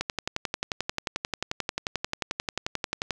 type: click train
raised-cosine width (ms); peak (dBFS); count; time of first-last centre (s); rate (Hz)
0.2; -10; 36; 0.01-3.107; 11.3
effects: none